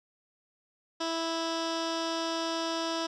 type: tone with low-pass filter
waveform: 15% pulse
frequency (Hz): 328.8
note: E4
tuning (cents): -4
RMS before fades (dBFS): -32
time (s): 1-3.07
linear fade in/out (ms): 10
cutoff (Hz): 5000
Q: 2.9
effects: none